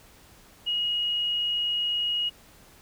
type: tone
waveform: sine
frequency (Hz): 2888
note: F#7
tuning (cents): -43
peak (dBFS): -24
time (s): 0.66-2.3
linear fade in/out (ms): 20
effects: pink hiss -54 dBFS RMS until 2.81 s